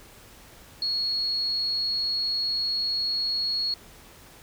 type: tone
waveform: sine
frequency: 4328 Hz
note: C#8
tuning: 42 cents flat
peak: -24 dBFS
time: 0.82-3.74 s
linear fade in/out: 2 ms
effects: pink hiss -50 dBFS RMS until 4.42 s